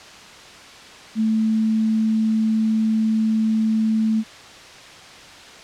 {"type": "tone", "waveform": "sine", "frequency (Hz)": 220, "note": "A3", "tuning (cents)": 0, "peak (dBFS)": -16, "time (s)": [1.15, 4.24], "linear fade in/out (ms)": 50, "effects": ["white hiss -41 dBFS RMS until 5.63 s", "low-pass 5000 Hz 12 dB/octave"]}